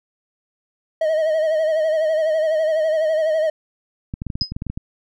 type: tone with vibrato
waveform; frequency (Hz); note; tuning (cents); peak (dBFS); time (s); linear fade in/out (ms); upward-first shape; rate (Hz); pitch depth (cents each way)
triangle; 630; D#5; +21; -14; 1.01-3.5; 5; sine; 12; 55
type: clicks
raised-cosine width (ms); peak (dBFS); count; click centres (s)
5; -14; 12; 4.139 / 4.219 / 4.267 / 4.302 / 4.355 / 4.418 / 4.52 / 4.565 / 4.621 / 4.667 / 4.7 / 4.775
type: tone with exponential decay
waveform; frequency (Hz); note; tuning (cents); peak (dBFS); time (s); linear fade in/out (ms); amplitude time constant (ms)
sine; 5040; D#8; +21; -14; 4.41-4.52; 1; 22
effects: none